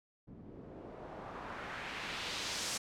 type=noise with low-pass filter sweep; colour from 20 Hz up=white; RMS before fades=-43 dBFS; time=0.27-2.78 s; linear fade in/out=10 ms; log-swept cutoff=230 to 7400 Hz; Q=1.2; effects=none